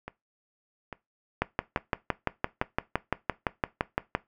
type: two click trains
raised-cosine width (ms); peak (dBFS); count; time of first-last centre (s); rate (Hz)
0.5; -22 / -9; 4 / 17; 0.08-2.622 / 1.42-4.15; 1.18 / 5.86
effects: noise-tail reverb RT60 0.2 s tail -19 dB re dry